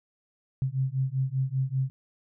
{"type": "beating tone pair", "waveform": "sine", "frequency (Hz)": [130, 135.1], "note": ["C3", "C#3"], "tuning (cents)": [-11, -44], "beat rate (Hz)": 5.1, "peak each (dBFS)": -28, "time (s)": [0.62, 1.9], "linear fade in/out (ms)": 0, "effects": []}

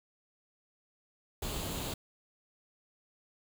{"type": "noise with comb filter", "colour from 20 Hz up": "pink", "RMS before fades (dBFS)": -37, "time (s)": [1.42, 1.94], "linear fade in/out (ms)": 5, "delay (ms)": 0.27, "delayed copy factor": 0.5, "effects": []}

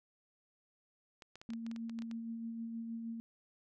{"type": "clicks", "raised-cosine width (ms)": 0.2, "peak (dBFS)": -34, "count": 12, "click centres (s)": [1.222, 1.356, 1.415, 1.504, 1.535, 1.665, 1.714, 1.762, 1.896, 1.989, 2.021, 2.113]}
{"type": "tone with tremolo", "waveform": "sine", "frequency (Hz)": 228.9, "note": "A#3", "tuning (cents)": -31, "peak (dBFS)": -38, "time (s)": [1.49, 3.2], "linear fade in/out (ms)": 0, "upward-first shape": "sine", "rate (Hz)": 6.4, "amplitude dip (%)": 30}
{"effects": []}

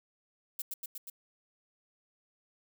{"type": "noise with echo", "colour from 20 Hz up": "violet", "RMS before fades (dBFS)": -36, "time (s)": [0.59, 0.62], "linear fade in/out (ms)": 5, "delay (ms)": 120, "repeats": 4, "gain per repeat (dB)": -2, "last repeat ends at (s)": 1.1, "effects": []}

